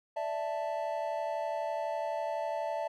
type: chord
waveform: triangle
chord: D suspended second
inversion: none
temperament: equal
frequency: 587.3 / 659.3 / 880 Hz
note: D5 / E5 / A5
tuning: 0 / 0 / 0 cents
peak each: -35 / -33 / -35 dBFS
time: 0.16-2.88 s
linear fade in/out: 10 ms
effects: none